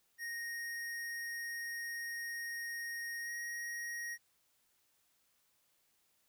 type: tone with pitch glide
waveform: square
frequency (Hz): 1864.7 to 1883.1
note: A#6 to A#6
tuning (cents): 0 to +17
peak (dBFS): -40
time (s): 0.18-4.18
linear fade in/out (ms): 50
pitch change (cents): +17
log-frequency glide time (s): 3.23-3.3
effects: white hiss -75 dBFS RMS until 6.28 s